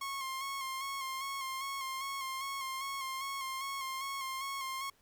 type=tone with vibrato; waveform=sawtooth; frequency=1078 Hz; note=C#6; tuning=49 cents flat; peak=-33 dBFS; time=0.01-4.9 s; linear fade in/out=5 ms; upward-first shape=square; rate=2.5 Hz; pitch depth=31 cents each way; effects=pink hiss -69 dBFS RMS until 5.01 s